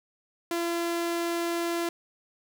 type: tone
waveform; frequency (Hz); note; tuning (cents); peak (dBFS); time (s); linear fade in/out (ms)
sawtooth; 340.3; F4; -45; -23; 0.51-1.89; 2
effects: none